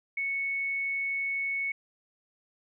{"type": "tone", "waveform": "sine", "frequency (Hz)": 2212, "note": "C#7", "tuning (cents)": -4, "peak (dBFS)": -28, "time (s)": [0.17, 1.72], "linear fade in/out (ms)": 5, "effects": []}